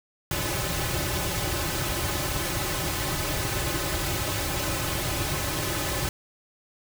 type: noise with comb filter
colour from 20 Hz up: pink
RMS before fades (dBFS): -28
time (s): 0.31-6.09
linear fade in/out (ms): 2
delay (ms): 4.3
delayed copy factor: -0.95
effects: none